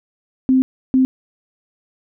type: tone bursts at uneven times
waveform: sine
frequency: 260.3 Hz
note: C4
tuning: 9 cents flat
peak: -10 dBFS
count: 2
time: 0.49-0.62 / 0.94-1.05 s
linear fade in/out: 0 ms
effects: none